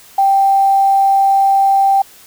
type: tone with quantisation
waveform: sine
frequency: 784 Hz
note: G5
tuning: in tune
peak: -8 dBFS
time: 0.18-2.02 s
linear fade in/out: 5 ms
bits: 6
effects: white hiss -42 dBFS RMS until 2.26 s